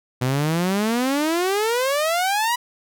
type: exponential sweep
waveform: sawtooth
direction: up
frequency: 122.8 to 987.8 Hz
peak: -15 dBFS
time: 0.21-2.56 s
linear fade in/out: 10 ms
effects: none